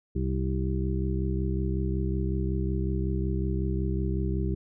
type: harmonic tone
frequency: 65.41 Hz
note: C2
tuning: in tune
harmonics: 1 / 2 / 3 / 5 / 6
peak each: -28 / -31 / -33 / -35 / -36 dBFS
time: 0.15-4.55 s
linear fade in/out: 10 ms
effects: none